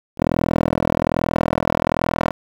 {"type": "tone with band-pass filter sweep", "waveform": "10% pulse", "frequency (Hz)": 41.2, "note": "E1", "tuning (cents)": 0, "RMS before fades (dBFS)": -20, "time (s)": [0.17, 2.33], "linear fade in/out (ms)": 50, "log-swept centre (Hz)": [430, 820], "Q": 1, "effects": ["7-bit"]}